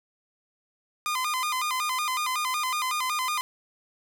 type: tone with vibrato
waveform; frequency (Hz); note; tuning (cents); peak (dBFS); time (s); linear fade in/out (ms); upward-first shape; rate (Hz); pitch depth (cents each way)
sawtooth; 1117; C#6; +13; -22; 1.06-3.41; 0; square; 5.4; 150
effects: none